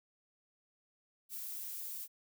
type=noise; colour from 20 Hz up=violet; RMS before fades=-43 dBFS; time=1.29-2.08 s; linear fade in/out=50 ms; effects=none